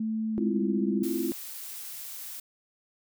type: tone with pitch glide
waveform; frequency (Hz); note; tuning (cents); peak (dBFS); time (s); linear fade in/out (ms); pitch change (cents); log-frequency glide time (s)
sine; 220 to 202.9; A3 to G#3; 0 to -40; -27; 0-1.03; 5; -140; 0.31-0.61
type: chord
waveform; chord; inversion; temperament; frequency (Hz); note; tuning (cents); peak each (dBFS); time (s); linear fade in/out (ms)
sine; F major seventh; first; just; 218.3 / 261.9 / 327.4 / 349.2; A3 / C4 / E4 / F4; -13 / +2 / -12 / 0; -35 / -32 / -31 / -32; 0.38-1.32; 0
type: noise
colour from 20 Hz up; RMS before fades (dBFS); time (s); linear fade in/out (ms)
blue; -40; 1.03-2.4; 5
effects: none